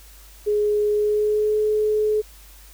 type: tone with pitch glide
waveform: sine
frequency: 418.1 to 426.6 Hz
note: G#4 to G#4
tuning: +12 to +46 cents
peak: -17 dBFS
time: 0.46-2.22 s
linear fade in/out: 20 ms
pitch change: +34 cents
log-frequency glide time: 0.91-1.58 s
effects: added 50 Hz sine -45 dBFS peak until 2.73 s + white hiss -49 dBFS RMS until 2.73 s

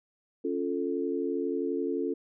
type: chord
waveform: sine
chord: Db augmented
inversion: none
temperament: equal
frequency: 277.2 / 349.2 / 440 Hz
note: Db4 / F4 / A4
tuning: 0 / 0 / 0 cents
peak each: -32 dBFS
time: 0.44-2.14 s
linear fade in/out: 10 ms
effects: none

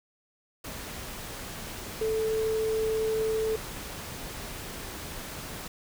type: tone in noise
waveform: sine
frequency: 440 Hz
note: A4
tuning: in tune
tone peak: -25 dBFS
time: 2.01-3.56 s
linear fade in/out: 5 ms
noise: pink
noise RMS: -39 dBFS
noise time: 0.64-5.68 s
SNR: +11 dB
effects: none

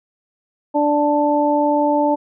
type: harmonic tone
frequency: 293.7 Hz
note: D4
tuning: in tune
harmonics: 1 / 2 / 3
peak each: -18 / -18 / -18 dBFS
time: 0.74-2.16 s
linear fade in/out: 20 ms
effects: none

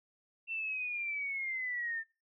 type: linear sweep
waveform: sine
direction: down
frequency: 2703 to 1785 Hz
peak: -34 dBFS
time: 0.47-2.04 s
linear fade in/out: 50 ms
effects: noise-tail reverb RT60 0.3 s tail -23 dB re dry

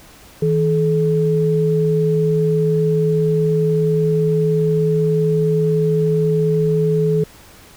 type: tone pair together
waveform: sine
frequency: 160.3 / 429.2 Hz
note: E3 / A4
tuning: -48 / -43 cents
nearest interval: octave + perfect fourth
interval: 1705 cents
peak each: -16 dBFS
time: 0.42-7.24 s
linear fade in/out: 5 ms
effects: pink hiss -44 dBFS RMS until 7.76 s

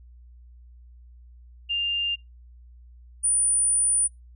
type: tone pair in turn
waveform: sine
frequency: 2800 / 9418 Hz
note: F7 / D9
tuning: +4 / +4 cents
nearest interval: octave + major sixth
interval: 2100 cents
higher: second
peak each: -23 / -19 dBFS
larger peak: second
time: 1.69-2.16 / 3.23-4.08 s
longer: second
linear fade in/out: 20 ms
effects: noise-tail reverb RT60 0.2 s tail -26 dB re dry + added 60 Hz sine -46 dBFS peak until 4.35 s

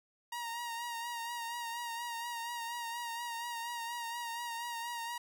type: tone with vibrato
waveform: sawtooth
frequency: 940 Hz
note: A#5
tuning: 14 cents sharp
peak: -34 dBFS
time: 0.32-5.18 s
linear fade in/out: 5 ms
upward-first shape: sine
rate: 4.2 Hz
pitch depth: 36 cents each way
effects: none

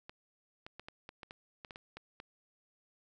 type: clicks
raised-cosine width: 0.3 ms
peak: -30 dBFS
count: 12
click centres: 0.095 / 0.665 / 0.796 / 0.885 / 1.091 / 1.232 / 1.309 / 1.648 / 1.708 / 1.759 / 1.97 / 2.201 s
effects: none

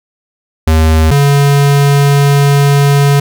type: tone pair in turn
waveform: square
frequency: 79.5 / 141.65 Hz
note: D#2 / C#3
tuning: +38 / +38 cents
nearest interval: minor seventh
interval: 1000 cents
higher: second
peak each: -6 dBFS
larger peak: neither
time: 0.67-1.11 / 1.11-3.2 s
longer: second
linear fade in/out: 5 ms
effects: none

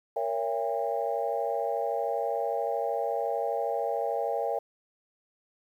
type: chord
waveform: sine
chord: A# diminished seventh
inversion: none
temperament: just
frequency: 466.2 / 559.4 / 671.3 / 805.5 Hz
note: A#4 / C#5 / E5 / G5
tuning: 0 / +16 / +31 / +47 cents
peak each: -32 dBFS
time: 0.16-4.59 s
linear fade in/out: 5 ms
effects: tanh soft clip ceiling -16 dBFS + 10-bit

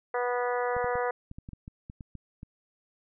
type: harmonic tone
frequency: 245.1 Hz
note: B3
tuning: 13 cents flat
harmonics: 2 / 3 / 4 / 5 / 6 / 7 / 8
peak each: -29 / -33 / -35 / -37 / -39 / -40 / -41 dBFS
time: 0.14-1.11 s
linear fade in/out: 5 ms
type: clicks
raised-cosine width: 5 ms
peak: -29 dBFS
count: 12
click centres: 0.766 / 0.844 / 0.955 / 1.314 / 1.385 / 1.489 / 1.533 / 1.679 / 1.899 / 2.008 / 2.153 / 2.431 s
effects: none

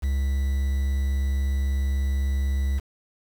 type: tone with quantisation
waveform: triangle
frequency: 68.1 Hz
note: C#2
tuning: 30 cents flat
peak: -19 dBFS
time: 0.02-2.8 s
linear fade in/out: 20 ms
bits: 7
effects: none

